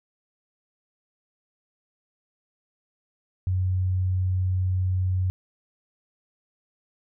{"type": "tone", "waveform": "sine", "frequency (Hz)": 92.5, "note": "F#2", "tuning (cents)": 0, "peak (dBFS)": -21, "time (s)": [3.47, 5.3], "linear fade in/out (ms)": 0, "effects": []}